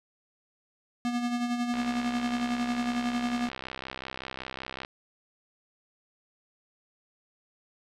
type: tone with tremolo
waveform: square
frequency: 241.2 Hz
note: B3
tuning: 41 cents flat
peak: -26 dBFS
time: 1.05-3.49 s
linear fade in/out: 0 ms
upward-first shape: sine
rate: 11 Hz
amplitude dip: 50%
type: click train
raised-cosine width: 0.3 ms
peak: -20 dBFS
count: 204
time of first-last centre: 1.74-4.849 s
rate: 65.3 Hz
effects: low-pass 7000 Hz 12 dB/octave